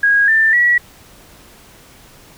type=tone with pitch steps; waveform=sine; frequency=1643 / 1781.4 / 1931.4 Hz; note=G#6 / A6 / B6; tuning=-19 / +21 / -39 cents; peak=-9 dBFS; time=0.03-0.78 s; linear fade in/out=5 ms; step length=250 ms; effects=pink hiss -44 dBFS RMS until 2.37 s